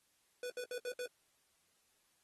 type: tone bursts at uneven times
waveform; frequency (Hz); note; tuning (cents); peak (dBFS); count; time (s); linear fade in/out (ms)
square; 493.9; B4; 0; -40; 5; 0.43-0.5 / 0.57-0.64 / 0.71-0.78 / 0.85-0.92 / 0.99-1.06; 2
effects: white hiss -75 dBFS RMS until 2.23 s + AAC 32 kbps